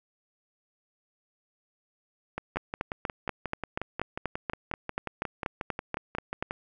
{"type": "two click trains", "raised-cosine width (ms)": 0.5, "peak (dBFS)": [-17, -14], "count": [24, 17], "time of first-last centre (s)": [[2.38, 6.509], [2.57, 6.425]], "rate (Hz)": [5.57, 4.15], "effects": []}